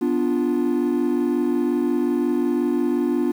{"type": "chord", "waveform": "triangle", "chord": "B diminished", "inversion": "none", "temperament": "equal with one note detuned", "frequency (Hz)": [246.9, 292.5, 349.2], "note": ["B3", "D4", "F4"], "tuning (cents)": [0, -7, 0], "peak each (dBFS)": -20, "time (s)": [0.01, 3.32], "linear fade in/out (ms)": 10, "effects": ["tanh soft clip ceiling -11 dBFS", "8-bit"]}